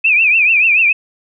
sine tone with vibrato, 2528 Hz, D#7, 27 cents sharp, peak -8 dBFS, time 0.04-0.93 s, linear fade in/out 10 ms, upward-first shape triangle, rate 6.9 Hz, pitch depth 150 cents each way, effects none

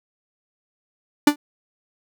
45% pulse tone with exponential decay, 293.7 Hz, D4, in tune, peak -7 dBFS, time 1.27-1.36 s, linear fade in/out 5 ms, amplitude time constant 19 ms, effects none

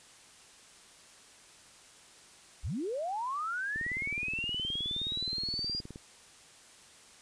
sine linear sweep, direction up, 36.71 to 4876 Hz, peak -32 dBFS, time 2.63-5.81 s, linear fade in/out 20 ms
click train, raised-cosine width 3 ms, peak -31 dBFS, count 43, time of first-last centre 3.76-5.959 s, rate 19.1 Hz
effects white hiss -56 dBFS RMS until 7.21 s + resampled to 22050 Hz

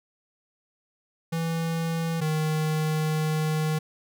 square tone pair in turn, 164.81 / 155.56 Hz, E3 / D#3, 0 / 0 cents, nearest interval minor second, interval 100 cents, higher first, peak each -26 / -24 dBFS, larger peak second, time 1.32-2.21 / 2.21-3.79 s, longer second, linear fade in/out 10 ms, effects none

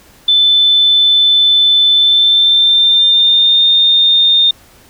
sine tone with pitch glide, 3520 to 3642 Hz, A7 to A#7, 0 to -41 cents, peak -6 dBFS, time 0.28-4.51 s, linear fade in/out 5 ms, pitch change +59 cents, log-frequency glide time 1.92-3.65 s, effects pink hiss -44 dBFS RMS until 4.89 s

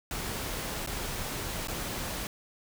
pink noise with dropouts, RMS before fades -35 dBFS, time 0.11-2.27 s, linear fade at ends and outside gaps 1 ms, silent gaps 0.863-0.873 / 1.673-1.683 s, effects none

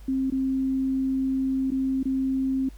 sine tone with dropouts, 265.1 Hz, C4, 23 cents sharp, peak -22 dBFS, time 0.08-2.69 s, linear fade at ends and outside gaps 5 ms, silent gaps 0.302-0.321 / 1.706-1.717 / 2.031-2.054 s, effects added 50 Hz sine -41 dBFS peak until 2.77 s + pink hiss -57 dBFS RMS until 2.77 s

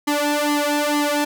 sawtooth tone with flanger, 293.7 Hz, D4, in tune, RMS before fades -20 dBFS, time 0.07-1.25 s, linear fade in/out 10 ms, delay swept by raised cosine 0.97 to 2.27 ms, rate 2.2 Hz, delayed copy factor +0.95, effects none

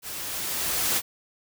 white noise with level ramp, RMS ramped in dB -36 to -23 dBFS, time 0.02-1.02 s, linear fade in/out 50 ms, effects none

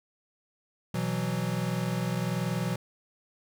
square chord, B suspended fourth, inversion none, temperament equal, 123.47 / 164.81 / 185 Hz, B2 / E3 / F#3, 0 / 0 / 0 cents, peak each -33 dBFS, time 0.94-2.76 s, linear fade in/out 5 ms, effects none

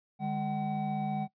triangle tone cluster, 149.7 / 204.8 / 758 Hz, D3 / G#3 / F#5, +33 / -24 / +42 cents, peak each -34 / -32 / -32 dBFS, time 0.19-1.28 s, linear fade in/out 50 ms, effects noise-tail reverb RT60 0.1 s tail -19 dB re dry + resampled to 11025 Hz

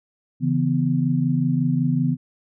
sine tone cluster, 139.1 / 164.5 / 248.3 Hz, C#3 / E3 / B3, +6 / -3 / +9 cents, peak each -22 dBFS, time 0.4-2.17 s, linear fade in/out 50 ms, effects none

